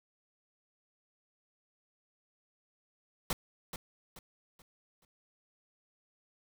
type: noise with echo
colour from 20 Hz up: pink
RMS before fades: -32 dBFS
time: 3.3-3.33 s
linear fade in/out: 2 ms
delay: 430 ms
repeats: 4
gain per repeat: -9 dB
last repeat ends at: 5.05 s
effects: none